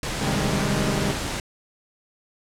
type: noise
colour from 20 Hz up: pink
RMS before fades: -28 dBFS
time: 0.03-1.4 s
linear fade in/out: 2 ms
type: chord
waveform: sawtooth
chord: Ab major seventh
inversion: first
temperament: equal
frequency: 130.81 / 155.56 / 196 / 207.7 Hz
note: C3 / Eb3 / G3 / Ab3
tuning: 0 / 0 / 0 / 0 cents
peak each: -24 dBFS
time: 0.21-1.12 s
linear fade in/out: 5 ms
effects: low-pass 9000 Hz 12 dB/octave